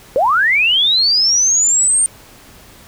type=linear sweep; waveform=sine; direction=up; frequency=482.8 to 8870 Hz; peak=-10 dBFS; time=0.16-2.06 s; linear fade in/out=0 ms; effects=pink hiss -42 dBFS RMS until 2.87 s